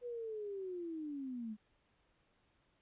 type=linear sweep; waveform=sine; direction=down; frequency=493.9 to 207.7 Hz; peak=-40 dBFS; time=0.01-1.57 s; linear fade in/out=50 ms; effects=pink hiss -75 dBFS RMS until 2.81 s + resampled to 8000 Hz